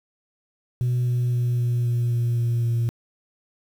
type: tone with pitch steps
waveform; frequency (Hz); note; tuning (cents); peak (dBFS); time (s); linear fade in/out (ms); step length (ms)
sine; 123.47 / 122.55 / 121.63 / 120.72 / 119.82 / 118.92 / 118.03 / 117.15; B2 / B2 / B2 / B2 / A#2 / A#2 / A#2 / A#2; 0 / -13 / -26 / -39 / +48 / +35 / +22 / +9; -17; 0.81-2.89; 0; 260
effects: tanh soft clip ceiling -18 dBFS + 8-bit